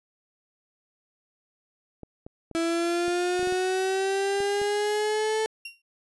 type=clicks; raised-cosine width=2 ms; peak=-27 dBFS; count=10; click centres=2.033 / 2.265 / 2.513 / 3.081 / 3.394 / 3.429 / 3.473 / 3.524 / 4.404 / 4.616 s
type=linear sweep; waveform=35% pulse; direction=up; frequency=329.6 to 440 Hz; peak=-22 dBFS; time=2.55-5.46 s; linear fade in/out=0 ms
type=tone with exponential decay; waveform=35% pulse; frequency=2756 Hz; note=F7; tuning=24 cents flat; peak=-31 dBFS; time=5.65-5.82 s; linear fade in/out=5 ms; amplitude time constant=35 ms
effects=resampled to 24000 Hz